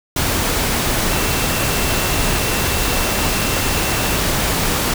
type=tone in noise; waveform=sine; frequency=2693 Hz; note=E7; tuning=36 cents sharp; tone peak=-29 dBFS; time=1.11-4.18 s; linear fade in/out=5 ms; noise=pink; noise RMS=-18 dBFS; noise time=0.16-4.94 s; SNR=-14 dB; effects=none